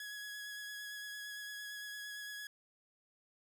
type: tone with vibrato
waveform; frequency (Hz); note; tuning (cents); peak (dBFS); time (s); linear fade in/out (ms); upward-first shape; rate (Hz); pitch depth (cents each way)
sawtooth; 1676; G#6; +15; -40; 0-2.47; 2; sine; 8.8; 14
effects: none